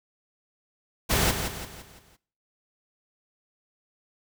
pink noise with echo, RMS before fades -23 dBFS, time 1.09-1.32 s, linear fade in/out 20 ms, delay 170 ms, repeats 5, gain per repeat -7 dB, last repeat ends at 2.17 s, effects noise-tail reverb RT60 0.5 s tail -21 dB re dry

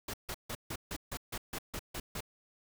pink noise bursts, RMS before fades -39 dBFS, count 11, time 0.08-2.207 s, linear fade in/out 5 ms, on 57 ms, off 150 ms, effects none

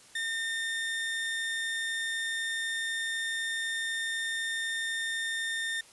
30% pulse tone, 1816 Hz, A#6, 46 cents flat, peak -28 dBFS, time 0.15-5.81 s, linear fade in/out 5 ms, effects white hiss -55 dBFS RMS until 5.92 s + resampled to 24000 Hz

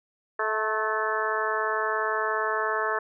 harmonic tone with a mistuned harmonic, 217.2 Hz, A3, 22 cents flat, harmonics 2 / 3 / 4 / 5 / 6 / 7 / 8, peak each -31 / -33 / -34 / -30 / -32 / -34 / -31 dBFS, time 0.39-2.99 s, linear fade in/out 5 ms, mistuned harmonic 4, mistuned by +26 cents, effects none

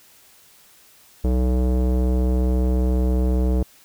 square tone with low-pass filter, 62.7 Hz, B1, 27 cents sharp, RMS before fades -19 dBFS, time 1.24-3.63 s, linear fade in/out 5 ms, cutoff 490 Hz, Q 1.5, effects white hiss -52 dBFS RMS until 3.84 s

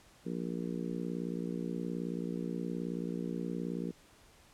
harmonic tone, 58.8 Hz, A#1, 16 cents sharp, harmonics 3 / 4 / 5 / 6 / 7 / 8, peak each -38 / -40 / -42 / -44 / -45 / -46 dBFS, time 0.25-3.92 s, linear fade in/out 20 ms, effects pink hiss -61 dBFS RMS until 4.53 s + low-pass 11000 Hz 12 dB/octave

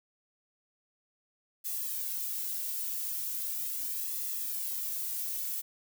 violet noise with flanger, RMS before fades -35 dBFS, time 1.64-5.62 s, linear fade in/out 20 ms, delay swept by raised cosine 1.3 to 2.5 ms, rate 0.39 Hz, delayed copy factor -0.75, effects none

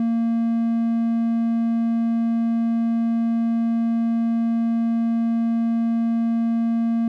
triangle tone, 230 Hz, A#3, 23 cents flat, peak -16 dBFS, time 0-7.08 s, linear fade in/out 2 ms, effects none

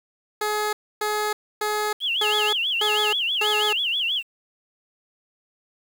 15% pulse tone bursts, 422.7 Hz, G#4, 31 cents sharp, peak -16 dBFS, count 6, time 0.41-3.73 s, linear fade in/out 5 ms, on 320 ms, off 280 ms
sine tone with vibrato, 3040 Hz, F#7, 46 cents sharp, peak -21 dBFS, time 2-4.23 s, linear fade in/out 50 ms, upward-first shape sine, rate 6.2 Hz, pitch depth 210 cents each way
effects 8-bit

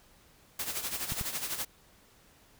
white noise with tremolo, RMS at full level -33 dBFS, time 0.59-1.65 s, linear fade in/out 5 ms, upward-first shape sine, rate 12 Hz, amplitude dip 65%
clicks, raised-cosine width 5 ms, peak -24 dBFS, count 2, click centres 1.121 / 1.212 s
effects pink hiss -61 dBFS RMS until 2.59 s

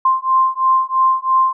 sine beating tone pair, 1047 / 1050 Hz, C6 / C6, +1 / +6 cents, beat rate 3 Hz, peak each -15 dBFS, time 0.05-1.53 s, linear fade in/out 5 ms, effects none

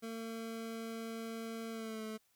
25% pulse tone with pitch glide, 226.4 to 218.1 Hz, A3 to A3, +50 to -15 cents, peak -37 dBFS, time 0.02-2.18 s, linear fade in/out 20 ms, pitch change -65 cents, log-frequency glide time 1.7-2.04 s, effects white hiss -74 dBFS RMS until 2.35 s

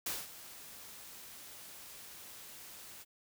white noise with ADSR envelope, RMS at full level -36 dBFS, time 0.06-3.05 s, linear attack 5 ms, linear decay 200 ms, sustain -15 dB, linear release 34 ms, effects none

